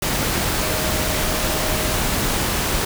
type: tone in noise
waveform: sine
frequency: 622.3 Hz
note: D#5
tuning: in tune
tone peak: -30 dBFS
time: 0.62-1.99 s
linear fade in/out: 5 ms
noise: pink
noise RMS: -21 dBFS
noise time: 0.02-2.85 s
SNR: -12 dB
effects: none